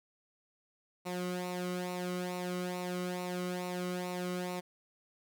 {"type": "tone with flanger", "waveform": "sawtooth", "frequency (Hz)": 180, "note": "F#3", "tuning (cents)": -47, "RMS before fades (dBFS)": -37, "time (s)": [1.05, 4.61], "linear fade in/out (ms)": 20, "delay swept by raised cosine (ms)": [0.61, 1.19], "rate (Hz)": 2.3, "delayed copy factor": -0.7, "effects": []}